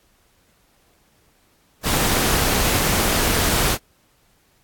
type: noise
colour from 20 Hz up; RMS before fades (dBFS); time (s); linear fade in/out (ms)
pink; -19; 1.83-3.78; 50
effects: pink hiss -60 dBFS RMS until 4.63 s + AAC 64 kbps